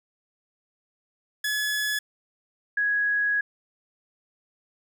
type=tone pair in turn; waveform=sawtooth / sine; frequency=1703 / 1665.1 Hz; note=G#6 / G#6; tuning=+43 / +4 cents; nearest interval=unison; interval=39 cents; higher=first; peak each=-21 dBFS; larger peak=neither; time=1.44-1.99 / 2.77-3.41 s; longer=second; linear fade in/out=5 ms; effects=none